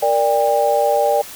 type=chord; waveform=sine; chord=G minor; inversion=first; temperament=equal with one note detuned; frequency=466.2 / 587.3 / 800.5 Hz; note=Bb4 / D5 / G5; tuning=0 / 0 / +36 cents; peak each=-20 / -16 / -17 dBFS; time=0.02-1.22 s; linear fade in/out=10 ms; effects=white hiss -35 dBFS RMS until 1.35 s